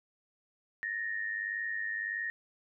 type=tone pair together; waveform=sine; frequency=1760 / 1861.6 Hz; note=A6 / A#6; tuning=0 / -3 cents; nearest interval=minor second; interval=97 cents; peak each=-38 / -34 dBFS; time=0.83-2.3 s; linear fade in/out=0 ms; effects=none